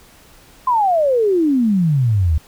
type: exponential sweep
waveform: sine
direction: down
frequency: 1046.5 to 73.2 Hz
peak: -12 dBFS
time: 0.67-2.38 s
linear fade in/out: 5 ms
effects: pink hiss -47 dBFS RMS until 2.47 s